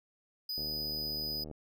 square tone, 4978 Hz, D#8, in tune, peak -35 dBFS, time 0.49-1.44 s, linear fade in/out 5 ms
click train, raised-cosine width 2 ms, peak -32 dBFS, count 72, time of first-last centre 0.58-1.513 s, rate 76.1 Hz
effects none

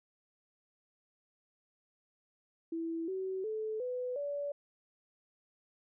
sine tone with pitch steps, 329.6 / 378.6 / 434.9 / 499.6 / 573.9 Hz, E4 / F#4 / A4 / B4 / D5, 0 / +40 / -20 / +20 / -40 cents, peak -34 dBFS, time 2.72-4.52 s, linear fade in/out 5 ms, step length 360 ms, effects none

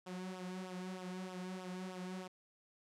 sawtooth tone with flanger, 184.2 Hz, F#3, 7 cents flat, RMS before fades -45 dBFS, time 0.06-2.28 s, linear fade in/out 10 ms, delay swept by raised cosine 0.45 to 3.95 ms, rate 3.2 Hz, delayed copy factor -0.7, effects low-pass 9000 Hz 12 dB/octave

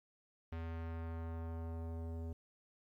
square tone with low-pass filter sweep, 82.41 Hz, E2, in tune, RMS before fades -43 dBFS, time 0.52-2.33 s, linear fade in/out 5 ms, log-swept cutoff 2500 to 530 Hz, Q 0.96, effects 12-bit

